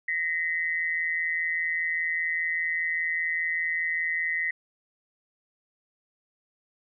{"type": "tone pair together", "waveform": "sine", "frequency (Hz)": [1867, 2032], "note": ["A#6", "B6"], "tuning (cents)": [2, 49], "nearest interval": "minor second", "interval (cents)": 147, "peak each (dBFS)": -28, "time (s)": [0.08, 4.51], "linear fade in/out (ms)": 5, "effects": []}